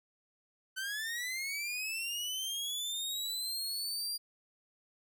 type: linear sweep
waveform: sawtooth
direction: up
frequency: 1511 to 4801 Hz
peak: -32 dBFS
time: 0.76-4.18 s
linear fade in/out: 20 ms
effects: none